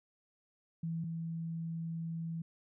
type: tone pair in turn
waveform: sine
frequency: 164.81 / 164.81 Hz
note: E3 / E3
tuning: 0 / 0 cents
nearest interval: unison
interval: 0 cents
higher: neither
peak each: -34 / -36 dBFS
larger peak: first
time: 0.83-1.04 / 1.04-2.42 s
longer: second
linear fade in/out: 5 ms
effects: none